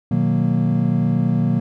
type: chord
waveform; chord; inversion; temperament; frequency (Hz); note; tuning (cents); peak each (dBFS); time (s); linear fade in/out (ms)
triangle; B major seventh; none; equal; 123.47 / 155.56 / 185 / 233.1; B2 / D#3 / F#3 / A#3; 0 / 0 / 0 / 0; -19; 0.11-1.6; 5
effects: none